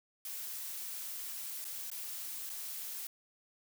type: noise with dropouts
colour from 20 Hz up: blue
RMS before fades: -42 dBFS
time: 0.25-3.07 s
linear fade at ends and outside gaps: 2 ms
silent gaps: 1.644-1.65 / 1.902-1.915 / 2.495-2.499 s
effects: none